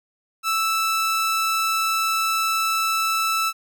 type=tone; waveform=sawtooth; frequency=1318.5 Hz; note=E6; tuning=in tune; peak=-16 dBFS; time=0.43-3.53 s; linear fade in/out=50 ms; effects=none